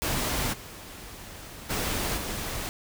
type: noise with level steps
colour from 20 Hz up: pink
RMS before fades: -28 / -43 / -29 / -33 dBFS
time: 0.02-2.69 s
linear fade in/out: 0 ms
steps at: 0.52 / 1.69 / 2.16 s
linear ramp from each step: 20 ms
effects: none